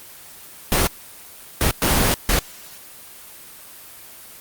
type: noise bursts at uneven times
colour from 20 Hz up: pink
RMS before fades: -17 dBFS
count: 4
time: 0.72-0.87 / 1.61-1.71 / 1.82-2.14 / 2.29-2.39 s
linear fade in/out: 0 ms
effects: white hiss -41 dBFS RMS until 4.4 s + Opus 24 kbps